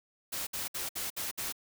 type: noise bursts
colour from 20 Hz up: white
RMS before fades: -36 dBFS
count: 6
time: 0.32-1.525 s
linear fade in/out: 10 ms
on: 150 ms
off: 61 ms
effects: none